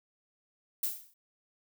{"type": "noise with exponential decay", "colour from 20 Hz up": "violet", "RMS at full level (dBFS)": -28, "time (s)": [0.83, 1.14], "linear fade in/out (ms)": 5, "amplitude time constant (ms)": 66, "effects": []}